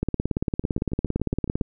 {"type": "two click trains", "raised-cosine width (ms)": 3, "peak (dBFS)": [-10, -23], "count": [29, 8], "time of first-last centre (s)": [[0.03, 1.612], [0.64, 1.616]], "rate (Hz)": [17.7, 7.17], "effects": []}